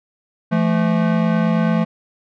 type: tone pair together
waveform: square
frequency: 169.87 / 218.9 Hz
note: F3 / A3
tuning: -48 / -9 cents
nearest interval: major third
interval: 439 cents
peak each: -18 dBFS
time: 0.51-1.85 s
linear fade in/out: 20 ms
effects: low-pass 2000 Hz 12 dB/octave